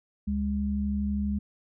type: tone pair together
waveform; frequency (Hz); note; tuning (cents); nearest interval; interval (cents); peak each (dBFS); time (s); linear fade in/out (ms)
sine; 72.23 / 204.3; D2 / G#3; -28 / -28; octave + tritone; 1800; -30 / -27; 0.27-1.39; 10
effects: none